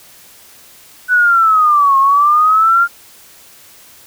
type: linear two-way sweep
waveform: sine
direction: down then up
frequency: 1500 to 1075 to 1407 Hz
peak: -7 dBFS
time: 1.08-2.88 s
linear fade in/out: 50 ms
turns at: 1.98 s
effects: white hiss -42 dBFS RMS until 4.06 s